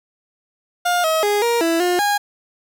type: tone with pitch steps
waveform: 30% pulse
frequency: 708 / 638 / 412.6 / 470.9 / 331.4 / 356.2 / 819 Hz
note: F5 / D#5 / G#4 / A#4 / E4 / F4 / G#5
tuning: +23 / +43 / -11 / +18 / +9 / +34 / -24 cents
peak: -13 dBFS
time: 0.85-2.18 s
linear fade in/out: 10 ms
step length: 190 ms
effects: none